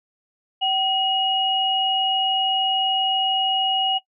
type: tone pair together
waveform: sine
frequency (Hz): 765 / 2888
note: G5 / F#7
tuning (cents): -42 / -43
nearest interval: octave + major seventh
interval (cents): 2299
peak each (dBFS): -22 / -20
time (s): 0.61-3.99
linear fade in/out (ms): 20
effects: noise-tail reverb RT60 0.1 s tail -18 dB re dry